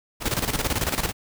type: noise with tremolo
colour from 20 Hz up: pink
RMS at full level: -23 dBFS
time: 0.2-1.13 s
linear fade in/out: 50 ms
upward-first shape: square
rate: 18 Hz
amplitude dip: 70%
effects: none